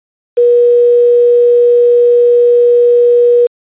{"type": "tone with quantisation", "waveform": "sine", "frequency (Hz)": 481.3, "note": "B4", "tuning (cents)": -45, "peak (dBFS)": -4, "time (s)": [0.37, 3.47], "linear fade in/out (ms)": 10, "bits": 5, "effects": ["resampled to 8000 Hz"]}